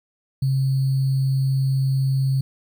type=tone with sample-and-hold; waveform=sine; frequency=134.1 Hz; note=C3; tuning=43 cents sharp; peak=-17 dBFS; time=0.42-2.41 s; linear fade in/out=5 ms; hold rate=4410 Hz; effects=none